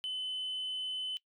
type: tone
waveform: sine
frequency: 3029 Hz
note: F#7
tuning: 40 cents sharp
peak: -32 dBFS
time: 0.04-1.17 s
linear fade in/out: 0 ms
effects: noise-tail reverb RT60 0.1 s tail -21 dB re dry + tanh soft clip ceiling -32 dBFS